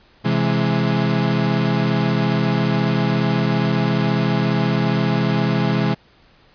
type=chord; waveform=35% pulse; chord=C augmented; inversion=none; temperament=equal with one note detuned; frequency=130.81 / 165.39 / 207.7 Hz; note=C3 / E3 / G#3; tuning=0 / +6 / 0 cents; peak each=-19 dBFS; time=0.24-5.95 s; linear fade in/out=20 ms; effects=pink hiss -53 dBFS RMS until 6.54 s + resampled to 11025 Hz